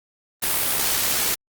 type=noise with amplitude modulation; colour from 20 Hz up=white; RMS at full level=-20 dBFS; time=0.42-1.35 s; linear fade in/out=10 ms; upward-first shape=sine; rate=66.8 Hz; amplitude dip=40%; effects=Opus 32 kbps